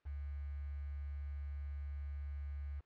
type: tone with quantisation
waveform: sine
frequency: 71.5 Hz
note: D2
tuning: 46 cents flat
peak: -40 dBFS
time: 0.05-2.81 s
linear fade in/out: 20 ms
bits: 10
effects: white hiss -75 dBFS RMS until 2.85 s + low-pass 2000 Hz 12 dB/octave